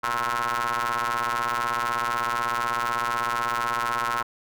sawtooth ring-modulated tone, 119.8 Hz, A#2, 48 cents sharp, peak -17 dBFS, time 0.03-4.23 s, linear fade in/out 10 ms, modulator 1190 Hz, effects none

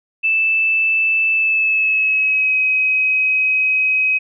sine tone with pitch glide, 2637 to 2534 Hz, E7 to D#7, 0 to +31 cents, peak -13 dBFS, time 0.23-4.19 s, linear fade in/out 20 ms, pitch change -69 cents, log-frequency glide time 1.32-2.57 s, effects none

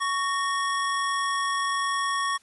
square tone pair together, 1115 / 1844.6 Hz, C#6 / A#6, +10 / -19 cents, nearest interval major sixth, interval 871 cents, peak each -26 / -31 dBFS, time 0-2.38 s, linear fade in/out 20 ms, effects white hiss -60 dBFS RMS until 2.42 s + resampled to 24000 Hz

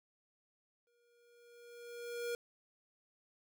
square tone with exponential growth, 475.8 Hz, A#4, 35 cents sharp, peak -36 dBFS, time 0.87-2.35 s, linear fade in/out 1 ms, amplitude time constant 320 ms, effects none

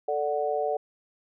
sine chord, D major, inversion second, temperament equal with one note detuned, 441.3 / 587.3 / 740 Hz, A4 / D5 / F#5, +5 / 0 / 0 cents, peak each -29 dBFS, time 0.08-0.77 s, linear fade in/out 5 ms, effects none

